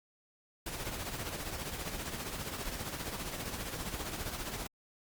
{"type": "noise with tremolo", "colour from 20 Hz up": "pink", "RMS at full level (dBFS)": -37, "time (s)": [0.66, 4.67], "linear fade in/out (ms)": 5, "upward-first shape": "triangle", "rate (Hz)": 15, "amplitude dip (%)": 60, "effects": ["Opus 48 kbps"]}